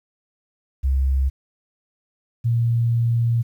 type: tone pair in turn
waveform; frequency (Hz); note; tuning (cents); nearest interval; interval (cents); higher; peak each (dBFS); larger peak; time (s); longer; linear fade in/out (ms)
sine; 66.8 / 117.11; C2 / A#2; +36 / +8; minor seventh; 972; second; -16; neither; 0.83-1.3 / 2.44-3.43; second; 20
effects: 9-bit